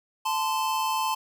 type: tone pair together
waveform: square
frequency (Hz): 876.3 / 1034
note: A5 / C6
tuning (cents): -7 / -21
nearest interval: minor third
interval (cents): 286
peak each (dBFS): -28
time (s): 0.25-1.15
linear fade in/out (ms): 10
effects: none